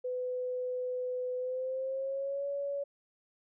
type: tone with pitch glide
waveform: sine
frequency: 502 to 563.5 Hz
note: B4 to C#5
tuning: +28 to +28 cents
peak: -32 dBFS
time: 0.04-2.84 s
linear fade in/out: 10 ms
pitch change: +200 cents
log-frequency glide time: 1.37-2.47 s
effects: none